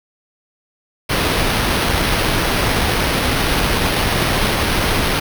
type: noise with sample-and-hold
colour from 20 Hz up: pink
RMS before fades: -17 dBFS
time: 1.09-5.2 s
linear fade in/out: 10 ms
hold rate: 7350 Hz
effects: none